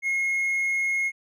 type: tone with hard clipping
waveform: sine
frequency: 2158 Hz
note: C#7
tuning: 47 cents flat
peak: -23 dBFS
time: 0.02-1.12 s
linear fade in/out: 50 ms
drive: 2 dB
effects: none